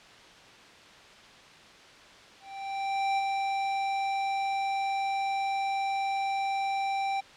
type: tone with ADSR envelope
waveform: square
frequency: 784 Hz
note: G5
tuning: in tune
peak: -25 dBFS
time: 2.4-7.21 s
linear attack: 780 ms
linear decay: 24 ms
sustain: -3 dB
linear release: 14 ms
effects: white hiss -51 dBFS RMS until 7.36 s + low-pass 4000 Hz 12 dB/octave